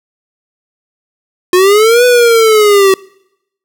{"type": "linear two-way sweep", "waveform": "square", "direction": "up then down", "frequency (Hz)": [355.7, 497.5, 379.7], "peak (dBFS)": -5, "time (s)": [1.53, 2.94], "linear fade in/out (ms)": 2, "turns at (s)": 2.05, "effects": ["noise-tail reverb RT60 0.8 s tail -25 dB re dry"]}